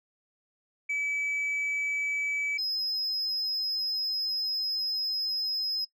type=tone pair in turn; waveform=sine; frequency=2294 / 5098 Hz; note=D7 / D#8; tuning=-41 / +41 cents; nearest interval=octave + major second; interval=1382 cents; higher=second; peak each=-25 dBFS; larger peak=neither; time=0.89-2.58 / 2.58-5.85 s; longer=second; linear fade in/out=10 ms; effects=noise-tail reverb RT60 0.1 s tail -20 dB re dry + tanh soft clip ceiling -26 dBFS